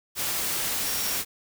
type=tone in noise; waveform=sine; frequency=5588 Hz; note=F8; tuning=in tune; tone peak=-35 dBFS; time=0.83-1.2 s; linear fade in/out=50 ms; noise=white; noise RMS=-28 dBFS; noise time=0.15-1.25 s; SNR=-10 dB; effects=none